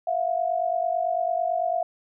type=tone pair together; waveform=sine; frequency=666 / 715 Hz; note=E5 / F5; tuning=+18 / +41 cents; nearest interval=minor second; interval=123 cents; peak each=-25 dBFS; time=0.07-1.83 s; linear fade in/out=5 ms; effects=none